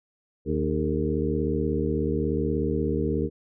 harmonic tone with a mistuned harmonic, 76.5 Hz, D#2, 29 cents flat, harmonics 1 / 2 / 3 / 4 / 5 / 6, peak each -30 / -30 / -30 / -30 / -30 / -30 dBFS, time 0.45-3.3 s, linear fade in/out 50 ms, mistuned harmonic 5, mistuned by +69 cents, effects none

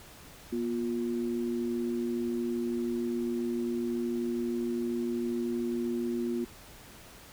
sine tone pair together, 240 / 352.7 Hz, B3 / F4, -49 / +17 cents, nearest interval perfect fifth, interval 666 cents, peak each -31 / -32 dBFS, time 0.52-6.45 s, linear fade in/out 10 ms, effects pink hiss -51 dBFS RMS until 7.32 s

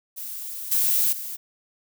violet noise with level steps, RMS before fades -34 / -21 / -33 dBFS, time 0.16-1.37 s, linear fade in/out 20 ms, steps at 0.71 / 1.12 s, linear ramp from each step 10 ms, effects none

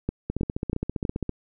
two click trains, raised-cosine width 3 ms, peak -12 / -14 dBFS, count 4 / 16, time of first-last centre 0.09-1.052 / 0.3-1.293 s, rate 3.12 / 15.1 Hz, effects none

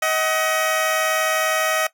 15% pulse tone pair together, 632 / 751.2 Hz, D#5 / F#5, +27 / +26 cents, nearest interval minor third, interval 299 cents, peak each -13 / -19 dBFS, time 0.02-1.87 s, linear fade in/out 5 ms, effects noise-tail reverb RT60 0.1 s tail -17 dB re dry

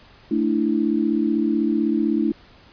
sine chord, A suspended fourth, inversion none, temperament equal with one note detuned, 221.1 / 293.7 / 329.6 Hz, A3 / D4 / E4, +9 / 0 / 0 cents, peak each -22 dBFS, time 0.31-2.32 s, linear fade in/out 5 ms, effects pink hiss -50 dBFS RMS until 2.72 s + resampled to 11025 Hz

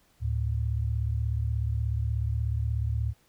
sine tone pair together, 73.6 / 110.2 Hz, D2 / A2, +4 / +3 cents, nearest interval perfect fifth, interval 699 cents, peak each -28 dBFS, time 0.2-3.14 s, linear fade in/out 50 ms, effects pink hiss -65 dBFS RMS until 3.28 s

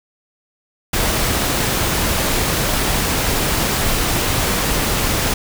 pink noise, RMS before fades -18 dBFS, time 0.93-5.34 s, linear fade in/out 5 ms, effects none

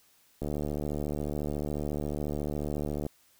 click train, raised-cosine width 2 ms, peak -20 dBFS, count 197, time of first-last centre 0.42-3.065 s, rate 74.1 Hz, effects white hiss -64 dBFS RMS until 3.39 s

